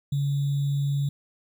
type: tone with sample-and-hold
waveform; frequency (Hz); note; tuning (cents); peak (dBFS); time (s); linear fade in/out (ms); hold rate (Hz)
sine; 141.1; C#3; +31; -22; 0.12-1.09; 5; 3675
effects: none